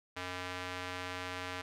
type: tone with band-pass filter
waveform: square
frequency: 90.8 Hz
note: F#2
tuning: 32 cents flat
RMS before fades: -41 dBFS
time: 0.16-1.62 s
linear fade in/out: 10 ms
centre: 2100 Hz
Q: 0.74
effects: none

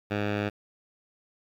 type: tone with low-pass filter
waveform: 10% pulse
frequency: 103.3 Hz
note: G#2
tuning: 9 cents flat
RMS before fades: -29 dBFS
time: 0.1-0.5 s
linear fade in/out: 20 ms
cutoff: 2700 Hz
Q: 1.4
effects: 9-bit

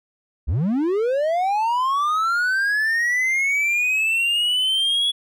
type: linear sweep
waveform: triangle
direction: up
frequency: 54.8 to 3387 Hz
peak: -16 dBFS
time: 0.47-5.12 s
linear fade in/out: 20 ms
effects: none

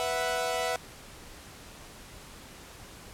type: chord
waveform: sawtooth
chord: B suspended fourth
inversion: none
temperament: equal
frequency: 493.9 / 659.3 / 740 Hz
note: B4 / E5 / F#5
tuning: 0 / 0 / 0 cents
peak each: -29 / -28 / -29 dBFS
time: 0-0.76 s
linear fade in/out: 0 ms
effects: pink hiss -48 dBFS RMS until 3.13 s + low-pass 12000 Hz 12 dB/octave

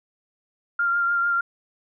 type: tone with vibrato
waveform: sine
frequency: 1393 Hz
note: F6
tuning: 5 cents flat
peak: -19 dBFS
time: 0.79-1.41 s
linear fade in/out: 5 ms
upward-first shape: sine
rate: 6.7 Hz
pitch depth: 19 cents each way
effects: none

